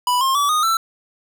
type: tone with pitch steps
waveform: square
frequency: 987.8 / 1064.8 / 1147.9 / 1237.4 / 1333.9 Hz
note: B5 / C6 / D6 / D#6 / E6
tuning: 0 / +30 / -40 / -10 / +20 cents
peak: -16 dBFS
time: 0.07-0.77 s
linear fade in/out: 2 ms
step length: 140 ms
effects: none